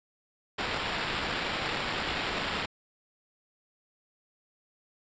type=noise with sample-and-hold; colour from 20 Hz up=white; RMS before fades=-32 dBFS; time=0.58-2.66 s; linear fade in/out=10 ms; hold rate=6300 Hz; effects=resampled to 16000 Hz